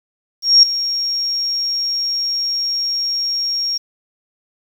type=tone with ADSR envelope; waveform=sine; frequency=5570 Hz; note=F8; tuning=5 cents flat; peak=-3 dBFS; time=0.42-3.78 s; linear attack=210 ms; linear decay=4 ms; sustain=-14 dB; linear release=9 ms; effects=7-bit